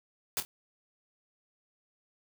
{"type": "noise with echo", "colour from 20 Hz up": "white", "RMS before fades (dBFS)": -31, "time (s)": [0.37, 0.4], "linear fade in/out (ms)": 0, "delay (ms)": 25, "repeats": 2, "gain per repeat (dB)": -10, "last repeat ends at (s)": 0.45, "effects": []}